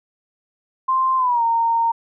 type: tone with pitch glide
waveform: sine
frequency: 1046.5 to 921.6 Hz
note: C6 to A#5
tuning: 0 to -20 cents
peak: -15 dBFS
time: 0.88-1.92 s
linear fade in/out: 10 ms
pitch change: -220 cents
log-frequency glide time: 1.17-1.43 s
effects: none